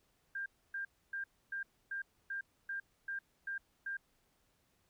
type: tone bursts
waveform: sine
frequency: 1595 Hz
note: G6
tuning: 30 cents sharp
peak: -37 dBFS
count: 10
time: 0.35-3.97 s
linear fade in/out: 5 ms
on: 110 ms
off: 280 ms
effects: pink hiss -75 dBFS RMS until 4.89 s